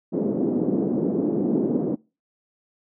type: band-pass noise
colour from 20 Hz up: white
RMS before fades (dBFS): -23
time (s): 0.12-1.96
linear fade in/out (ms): 20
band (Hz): 190 to 380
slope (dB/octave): 24
effects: noise-tail reverb RT60 0.3 s tail -24 dB re dry